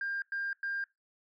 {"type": "tone bursts", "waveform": "sine", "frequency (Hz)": 1600, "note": "G6", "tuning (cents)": 35, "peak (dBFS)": -31, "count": 3, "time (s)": [0.01, 0.84], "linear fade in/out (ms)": 2, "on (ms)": 210, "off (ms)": 100, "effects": ["noise-tail reverb RT60 0.2 s tail -22 dB re dry", "tanh soft clip ceiling -28 dBFS"]}